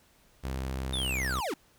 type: tone with pitch glide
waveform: sawtooth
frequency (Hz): 65.7 to 64.95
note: C2 to C2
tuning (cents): +8 to -12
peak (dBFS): -28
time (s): 0.43-1.41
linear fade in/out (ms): 20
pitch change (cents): -20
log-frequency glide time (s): 0.72-1.2
type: linear sweep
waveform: square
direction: down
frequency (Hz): 3673 to 233.1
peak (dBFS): -31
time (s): 0.93-1.54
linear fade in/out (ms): 5
effects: pink hiss -63 dBFS RMS until 1.78 s